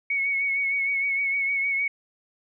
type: tone with vibrato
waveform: sine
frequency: 2217 Hz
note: C#7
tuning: in tune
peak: -22 dBFS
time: 0.1-1.88 s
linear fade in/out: 5 ms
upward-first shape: triangle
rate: 6.5 Hz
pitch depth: 40 cents each way
effects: none